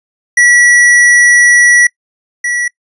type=tone pair in turn; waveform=square; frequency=1940 / 1940 Hz; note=B6 / B6; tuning=-31 / -31 cents; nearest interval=unison; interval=0 cents; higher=neither; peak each=-5 / -13 dBFS; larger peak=first; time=0.37-1.87 / 2.44-2.68 s; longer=first; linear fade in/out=5 ms; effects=noise-tail reverb RT60 0.1 s tail -23 dB re dry + resampled to 24000 Hz